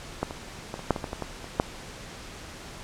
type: clicks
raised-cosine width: 1 ms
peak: -11 / -21 / -18 / -23 / -6 / -16 / -17 / -17 / -16 / -26 / -6 dBFS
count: 11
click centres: 0.23 / 0.309 / 0.741 / 0.793 / 0.907 / 0.962 / 1.042 / 1.131 / 1.223 / 1.443 / 1.599 s
effects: pink hiss -42 dBFS RMS until 2.83 s + low-pass 8000 Hz 12 dB/octave